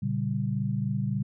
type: chord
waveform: sine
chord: G diminished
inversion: first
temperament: just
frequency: 117.6 / 141.12 / 196 Hz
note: Bb2 / Db3 / G3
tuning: +16 / +31 / 0 cents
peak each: -30 dBFS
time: 0.02-1.23 s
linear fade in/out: 10 ms
effects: none